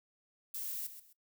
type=noise with echo; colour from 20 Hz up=violet; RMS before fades=-40 dBFS; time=0.54-0.87 s; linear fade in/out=5 ms; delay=130 ms; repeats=2; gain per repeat=-11 dB; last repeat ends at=1.13 s; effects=noise-tail reverb RT60 0.1 s tail -18 dB re dry